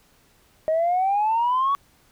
sine exponential sweep, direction up, 622.3 to 1136 Hz, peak -17 dBFS, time 0.68-1.75 s, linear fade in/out 0 ms, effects tanh soft clip ceiling -15 dBFS + pink hiss -59 dBFS RMS until 2.11 s

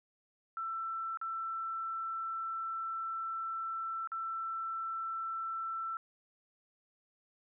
sine tone with dropouts, 1335 Hz, E6, 22 cents sharp, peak -35 dBFS, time 0.57-5.97 s, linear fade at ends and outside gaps 1 ms, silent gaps 1.173-1.214 / 4.074-4.118 s, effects none

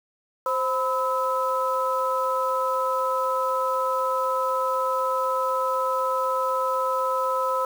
sine tone cluster, 524 / 1004 / 1296 Hz, C5 / B5 / E6, +2 / +28 / -30 cents, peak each -26 dBFS, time 0.46-7.65 s, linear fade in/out 2 ms, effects 7-bit

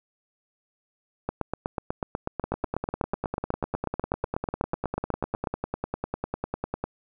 two click trains, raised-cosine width 1 ms, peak -14 / -13 dBFS, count 45 / 35, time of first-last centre 2.44-6.84 / 1.29-5.472 s, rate 10 / 8.13 Hz, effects none

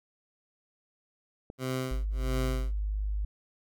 click, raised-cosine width 2 ms, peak -28 dBFS, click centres 1.501 s
15% pulse tone with tremolo, 129.7 Hz, C3, 15 cents flat, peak -23 dBFS, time 1.58-2.8 s, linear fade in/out 50 ms, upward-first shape sine, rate 1.5 Hz, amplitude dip 100%
sine tone, 51.2 Hz, G#1, 24 cents flat, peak -28 dBFS, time 1.91-3.25 s, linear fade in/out 5 ms
effects none

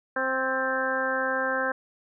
harmonic tone with a mistuned harmonic, 262.4 Hz, C4, 5 cents sharp, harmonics 1 / 2 / 3 / 4 / 5 / 6 / 7, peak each -36 / -29 / -35 / -33 / -34 / -28 / -37 dBFS, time 0.16-1.72 s, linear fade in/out 5 ms, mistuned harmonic 7, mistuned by -51 cents, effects none

